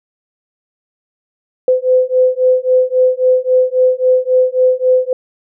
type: beating tone pair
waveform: sine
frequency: 508 / 511.7 Hz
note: B4 / C5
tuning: +49 / -39 cents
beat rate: 3.7 Hz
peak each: -12 dBFS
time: 1.68-5.13 s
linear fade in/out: 2 ms
effects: none